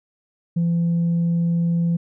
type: tone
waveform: sine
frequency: 169.6 Hz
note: E3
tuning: 50 cents sharp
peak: -15 dBFS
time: 0.56-1.97 s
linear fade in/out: 10 ms
effects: tanh soft clip ceiling -15 dBFS